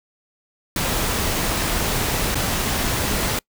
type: noise with dropouts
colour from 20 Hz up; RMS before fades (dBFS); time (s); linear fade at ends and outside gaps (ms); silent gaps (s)
pink; -22; 0.76-3.39; 2; 2.346-2.354
effects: noise-tail reverb RT60 0.1 s tail -26 dB re dry